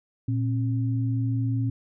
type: tone pair together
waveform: sine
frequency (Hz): 115.98 / 269.7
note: A#2 / C#4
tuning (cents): -8 / -47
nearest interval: octave + minor third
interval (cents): 1461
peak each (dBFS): -23 / -30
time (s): 0.28-1.7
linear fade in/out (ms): 5
effects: none